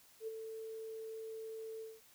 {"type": "tone with ADSR envelope", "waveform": "sine", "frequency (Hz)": 444.3, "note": "A4", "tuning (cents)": 17, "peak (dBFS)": -37, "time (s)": [0.2, 2.01], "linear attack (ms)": 75, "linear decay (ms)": 18, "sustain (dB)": -6, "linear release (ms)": 200, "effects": ["white hiss -64 dBFS RMS until 2.14 s"]}